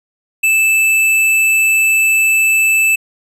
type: tone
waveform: square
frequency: 2633 Hz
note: E7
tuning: 3 cents flat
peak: -10 dBFS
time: 0.43-2.96 s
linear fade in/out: 10 ms
effects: resampled to 32000 Hz